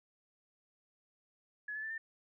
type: tone with pitch steps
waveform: sine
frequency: 1696 / 1730.6 / 1766 / 1802 Hz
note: G#6 / A6 / A6 / A6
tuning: +36 / -29 / +6 / +41 cents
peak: -38 dBFS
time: 1.68-1.98 s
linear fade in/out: 5 ms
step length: 75 ms
effects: none